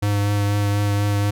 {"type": "tone with vibrato", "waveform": "square", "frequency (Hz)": 102.2, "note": "G#2", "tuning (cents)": -27, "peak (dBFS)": -18, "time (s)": [0.02, 1.31], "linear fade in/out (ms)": 10, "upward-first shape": "triangle", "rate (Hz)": 4.1, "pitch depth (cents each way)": 16, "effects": []}